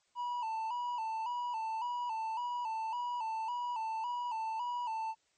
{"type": "tone with vibrato", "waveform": "triangle", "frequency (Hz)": 929, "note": "A#5", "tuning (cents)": -6, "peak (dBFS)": -32, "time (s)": [0.15, 5.15], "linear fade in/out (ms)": 50, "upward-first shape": "square", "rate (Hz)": 1.8, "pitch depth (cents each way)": 78, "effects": ["white hiss -74 dBFS RMS until 5.37 s", "MP3 32 kbps"]}